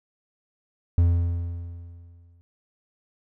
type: tone with exponential decay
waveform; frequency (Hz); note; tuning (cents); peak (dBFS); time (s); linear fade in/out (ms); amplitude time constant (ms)
triangle; 85.9; F2; -28; -12; 0.98-2.41; 0; 310
effects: none